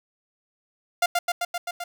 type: tone with echo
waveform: sawtooth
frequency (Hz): 699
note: F5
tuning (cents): +1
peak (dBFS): -14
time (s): 1.02-1.06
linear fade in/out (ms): 5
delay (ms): 130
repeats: 6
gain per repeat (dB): -2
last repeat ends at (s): 1.84
effects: none